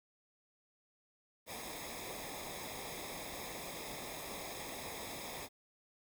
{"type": "noise with comb filter", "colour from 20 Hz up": "pink", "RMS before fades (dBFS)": -45, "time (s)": [1.46, 5.49], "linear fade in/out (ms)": 50, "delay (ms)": 0.68, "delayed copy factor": -0.75, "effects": []}